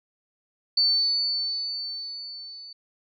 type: tone with level ramp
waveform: sine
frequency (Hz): 4501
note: C#8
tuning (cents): +26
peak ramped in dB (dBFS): -17 to -40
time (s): 0.77-2.73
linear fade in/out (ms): 5
effects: none